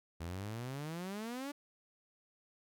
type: exponential sweep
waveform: sawtooth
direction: up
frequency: 80.1 to 293.7 Hz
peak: -36 dBFS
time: 0.2-1.52 s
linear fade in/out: 10 ms
effects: none